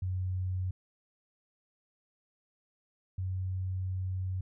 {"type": "tone pair in turn", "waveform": "sine", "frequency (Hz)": [92.4, 93.2], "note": ["F#2", "F#2"], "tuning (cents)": [-2, 13], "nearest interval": "unison", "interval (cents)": 15, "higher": "second", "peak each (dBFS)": [-30, -31], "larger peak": "first", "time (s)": [[0.02, 0.71], [3.18, 4.41]], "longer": "second", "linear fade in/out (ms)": 5, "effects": []}